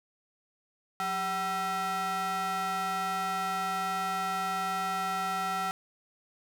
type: ring-modulated tone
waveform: square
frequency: 289.4 Hz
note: D4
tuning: 25 cents flat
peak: -27 dBFS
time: 1-5.71 s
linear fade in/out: 0 ms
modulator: 1050 Hz
effects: none